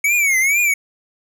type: tone with vibrato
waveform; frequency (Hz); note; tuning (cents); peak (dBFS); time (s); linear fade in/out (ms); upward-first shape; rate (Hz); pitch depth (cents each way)
square; 2231; C#7; +11; -14; 0.04-0.74; 5; triangle; 2.2; 170
effects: none